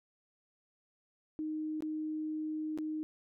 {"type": "tone with dropouts", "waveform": "sine", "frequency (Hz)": 310, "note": "D#4", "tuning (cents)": -6, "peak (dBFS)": -34, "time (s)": [1.39, 3.03], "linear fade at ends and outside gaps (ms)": 0, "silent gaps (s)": [[1.806, 1.823], [2.776, 2.786]], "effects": []}